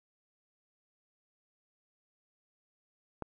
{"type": "click", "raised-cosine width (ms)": 1, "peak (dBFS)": -23, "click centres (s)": 3.223, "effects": []}